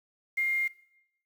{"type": "tone with quantisation", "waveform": "sine", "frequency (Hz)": 2118, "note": "C7", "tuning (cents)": 21, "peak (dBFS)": -25, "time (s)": [0.37, 0.68], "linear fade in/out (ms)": 10, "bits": 8, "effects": ["noise-tail reverb RT60 0.8 s tail -19 dB re dry"]}